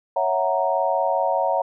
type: chord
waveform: sine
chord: F# dominant seventh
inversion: second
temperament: equal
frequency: 554.4 / 659.3 / 740 / 932.3 Hz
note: C#5 / E5 / F#5 / A#5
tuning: 0 / 0 / 0 / 0 cents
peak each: -24 dBFS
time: 0.16-1.62 s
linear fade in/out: 5 ms
effects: none